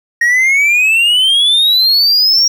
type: exponential sweep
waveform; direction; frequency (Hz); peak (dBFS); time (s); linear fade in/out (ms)
triangle; up; 1864.7 to 5650; -6; 0.21-2.48; 5
effects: none